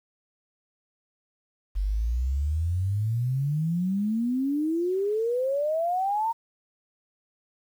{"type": "exponential sweep", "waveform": "sine", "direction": "up", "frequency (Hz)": [46.25, 932.3], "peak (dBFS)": -23, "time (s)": [1.75, 6.33], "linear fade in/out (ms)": 20, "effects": ["9-bit"]}